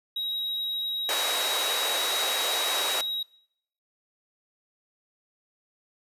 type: tone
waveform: triangle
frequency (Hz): 3822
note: A#7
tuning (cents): +43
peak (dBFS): -26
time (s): 0.16-3.23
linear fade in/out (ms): 5
type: high-pass noise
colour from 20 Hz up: pink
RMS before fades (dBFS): -29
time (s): 1.09-3.01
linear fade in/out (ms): 0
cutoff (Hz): 470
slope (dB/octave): 24
effects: noise-tail reverb RT60 0.7 s tail -23 dB re dry + resampled to 32000 Hz